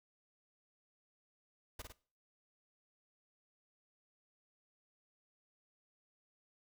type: noise with echo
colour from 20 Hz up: pink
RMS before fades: -45 dBFS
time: 1.79-1.82 s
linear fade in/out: 5 ms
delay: 52 ms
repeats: 2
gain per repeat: -4 dB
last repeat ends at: 1.924 s
effects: noise-tail reverb RT60 0.4 s tail -19 dB re dry